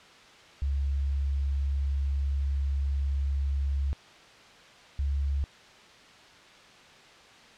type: tone pair in turn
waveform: sine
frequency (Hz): 69.3 / 69.86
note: C#2 / C#2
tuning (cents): 0 / +14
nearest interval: unison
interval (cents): 14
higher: second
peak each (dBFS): -25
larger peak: neither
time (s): 0.62-3.93 / 4.99-5.44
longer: first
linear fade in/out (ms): 0
effects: white hiss -52 dBFS RMS until 7.57 s + low-pass 4000 Hz 12 dB/octave